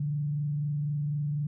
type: tone with frequency modulation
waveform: sine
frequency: 146.83 Hz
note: D3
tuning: in tune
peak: -27 dBFS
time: 0-1.47 s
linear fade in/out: 5 ms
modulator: 24 Hz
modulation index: 0.3
effects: none